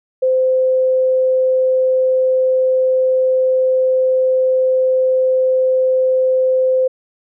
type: tone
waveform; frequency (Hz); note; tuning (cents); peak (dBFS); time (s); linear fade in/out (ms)
sine; 517; C5; -21; -11; 0.22-6.88; 10
effects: none